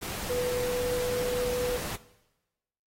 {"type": "tone in noise", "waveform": "sine", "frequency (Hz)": 493.9, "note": "B4", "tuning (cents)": 0, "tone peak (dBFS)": -26, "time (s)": [0.29, 1.78], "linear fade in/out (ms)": 20, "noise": "pink", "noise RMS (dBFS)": -36, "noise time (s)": [0.01, 1.97], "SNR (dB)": 7, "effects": ["noise-tail reverb RT60 1.0 s tail -18 dB re dry", "AAC 48 kbps"]}